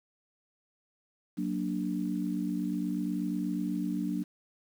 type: chord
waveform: sine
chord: Gb augmented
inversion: none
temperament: equal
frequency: 185 / 233.1 / 293.7 Hz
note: Gb3 / Bb3 / D4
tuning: 0 / 0 / 0 cents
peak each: -33 / -35 / -33 dBFS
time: 1.37-4.24 s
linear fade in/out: 20 ms
effects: 9-bit